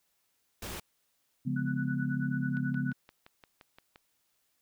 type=noise; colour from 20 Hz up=pink; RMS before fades=-40 dBFS; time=0.62-0.8 s; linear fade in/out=5 ms
type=chord; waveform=sine; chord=C# dominant seventh; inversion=none; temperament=just; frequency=138.59 / 173.24 / 207.9 / 249.5 Hz; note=C#3 / E#3 / G#3 / B3; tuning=0 / -14 / +2 / +18 cents; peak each=-33 / -37 / -37 / -33 dBFS; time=1.45-2.93 s; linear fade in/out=20 ms
type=tone with tremolo; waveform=sine; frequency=1480 Hz; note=F#6; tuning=in tune; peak=-36 dBFS; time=1.56-2.93 s; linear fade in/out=5 ms; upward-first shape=sine; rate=9.2 Hz; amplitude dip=95%
type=click train; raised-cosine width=0.3 ms; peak=-35 dBFS; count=9; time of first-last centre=2.57-3.959 s; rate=5.76 Hz
effects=white hiss -75 dBFS RMS until 4.61 s